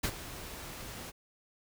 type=noise with ADSR envelope; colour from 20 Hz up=pink; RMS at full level=-30 dBFS; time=0.03-1.12 s; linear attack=13 ms; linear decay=65 ms; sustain=-14 dB; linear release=29 ms; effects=none